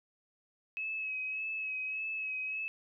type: tone with vibrato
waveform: sine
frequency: 2570 Hz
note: E7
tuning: 45 cents flat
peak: -34 dBFS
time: 0.77-2.68 s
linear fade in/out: 0 ms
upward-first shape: sine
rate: 1.7 Hz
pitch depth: 29 cents each way
effects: none